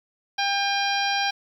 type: harmonic tone with a mistuned harmonic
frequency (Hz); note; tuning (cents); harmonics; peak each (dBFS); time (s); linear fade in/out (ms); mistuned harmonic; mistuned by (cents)
798; G5; +31; 1 / 2 / 3 / 4 / 5 / 6 / 7; -25 / -28 / -30 / -31 / -32 / -33 / -33; 0.38-1.31; 10; 3; +18
effects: 9-bit